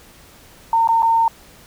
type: tone with dropouts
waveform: sine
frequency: 912 Hz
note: A#5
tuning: 38 cents flat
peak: -12 dBFS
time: 0.73-1.28 s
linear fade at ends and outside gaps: 2 ms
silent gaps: 0.875-0.888 / 1.023-1.029 s
effects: pink hiss -46 dBFS RMS until 1.66 s